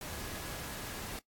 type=tone in noise; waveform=sine; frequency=1674 Hz; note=G#6; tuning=13 cents sharp; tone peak=-53 dBFS; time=0.07-1 s; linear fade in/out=2 ms; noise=pink; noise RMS=-42 dBFS; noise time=0.01-1.19 s; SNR=-14 dB; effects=noise-tail reverb RT60 0.1 s tail -19 dB re dry + AAC 64 kbps